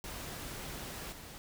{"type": "noise with level steps", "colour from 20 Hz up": "pink", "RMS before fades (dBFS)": [-43, -49], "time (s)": [0.04, 1.38], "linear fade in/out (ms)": 0, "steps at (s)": 1.12, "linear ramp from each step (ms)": 5, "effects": []}